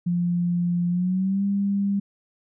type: tone with pitch glide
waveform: sine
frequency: 174.61 to 199.42 Hz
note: F3 to G3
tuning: 0 to +30 cents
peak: -20 dBFS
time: 0.06-2 s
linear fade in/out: 10 ms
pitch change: +230 cents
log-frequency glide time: 0.89-1.44 s
effects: none